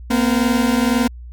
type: tone pair together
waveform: 40% pulse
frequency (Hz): 233.1 / 255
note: A#3 / C4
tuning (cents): 0 / -44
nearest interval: major second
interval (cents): 156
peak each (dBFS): -16 / -17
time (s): 0.1-1.08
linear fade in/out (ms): 10
effects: added 60 Hz sine -32 dBFS peak until 1.32 s